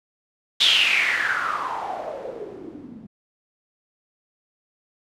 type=noise with low-pass filter sweep; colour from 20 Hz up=blue; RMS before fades=-24 dBFS; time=0.6-3.07 s; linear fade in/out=10 ms; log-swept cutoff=3600 to 200 Hz; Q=7.5; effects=none